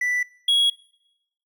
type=tone pair in turn; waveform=triangle; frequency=1975.5 / 3322 Hz; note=B6 / G#7; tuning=0 / 0 cents; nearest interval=major sixth; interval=900 cents; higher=second; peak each=-19 / -14 dBFS; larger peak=second; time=0.01-0.23 / 0.48-0.7 s; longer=neither; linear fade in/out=5 ms; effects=noise-tail reverb RT60 0.9 s tail -23 dB re dry